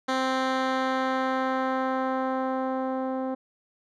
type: tone with low-pass filter sweep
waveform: 10% pulse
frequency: 261.6 Hz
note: C4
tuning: in tune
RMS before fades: -27 dBFS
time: 0.08-3.35 s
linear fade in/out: 10 ms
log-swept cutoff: 5000 to 570 Hz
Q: 0.72
effects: none